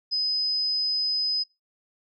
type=tone; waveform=sine; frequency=5030 Hz; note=D#8; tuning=18 cents sharp; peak=-23 dBFS; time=0.11-1.44 s; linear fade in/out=20 ms; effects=noise-tail reverb RT60 0.2 s tail -17 dB re dry